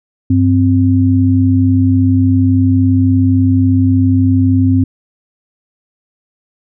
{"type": "tone pair together", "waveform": "sine", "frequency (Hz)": [97.95, 261.5], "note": ["G2", "C4"], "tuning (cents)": [-1, -1], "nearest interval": "octave + perfect fourth", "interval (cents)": 1700, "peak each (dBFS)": -10, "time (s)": [0.3, 4.84], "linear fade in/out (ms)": 5, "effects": []}